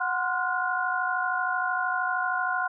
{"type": "tone cluster", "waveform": "sine", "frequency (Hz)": [736, 1042, 1414, 1467], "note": ["F#5", "C6", "F6", "F#6"], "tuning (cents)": [-9, -7, 21, -15], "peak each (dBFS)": -30, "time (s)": [0, 2.68], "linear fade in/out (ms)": 10, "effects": []}